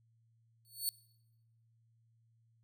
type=tone with exponential growth; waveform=5% pulse; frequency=4435 Hz; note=C#8; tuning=in tune; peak=-23 dBFS; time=0.65-0.89 s; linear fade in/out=0 ms; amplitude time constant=52 ms; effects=noise-tail reverb RT60 0.9 s tail -22 dB re dry + added 114 Hz sine -68 dBFS peak until 2.63 s